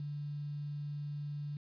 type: tone with quantisation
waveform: sine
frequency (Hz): 146.1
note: D3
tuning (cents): -9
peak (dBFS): -37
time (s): 0-1.57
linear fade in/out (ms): 2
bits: 10
effects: resampled to 11025 Hz